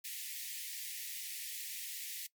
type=high-pass noise; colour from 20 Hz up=white; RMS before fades=-43 dBFS; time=0.04-2.27 s; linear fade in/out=10 ms; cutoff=1800 Hz; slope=96 dB/octave; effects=noise-tail reverb RT60 0.1 s tail -20 dB re dry + MP3 96 kbps